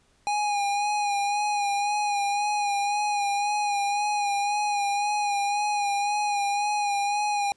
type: tone with vibrato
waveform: square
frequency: 820 Hz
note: G#5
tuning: 22 cents flat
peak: -24 dBFS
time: 0.27-7.52 s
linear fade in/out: 0 ms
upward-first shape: sine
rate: 1.9 Hz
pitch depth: 31 cents each way
effects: pink hiss -64 dBFS RMS until 7.56 s + resampled to 22050 Hz